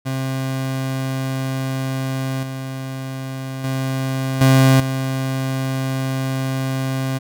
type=tone with level steps; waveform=30% pulse; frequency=132.6 Hz; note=C3; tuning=23 cents sharp; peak=-18 / -23 / -17 / -7 / -17 dBFS; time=0.05-7.19 s; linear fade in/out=20 ms; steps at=2.43 / 3.64 / 4.41 / 4.8 s; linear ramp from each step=2 ms; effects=none